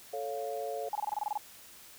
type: chord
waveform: sine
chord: A augmented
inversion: none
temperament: equal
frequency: 440 / 554.4 / 698.5 Hz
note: A4 / C#5 / E#5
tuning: 0 / 0 / 0 cents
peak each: -38 dBFS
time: 0.13-0.89 s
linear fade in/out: 5 ms
type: tone bursts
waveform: sine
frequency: 842 Hz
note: G#5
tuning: 24 cents sharp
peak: -29 dBFS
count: 10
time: 0.93-1.376 s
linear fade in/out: 2 ms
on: 23 ms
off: 24 ms
type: click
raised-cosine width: 0.5 ms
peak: -36 dBFS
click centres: 1.129 s
effects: white hiss -53 dBFS RMS until 1.98 s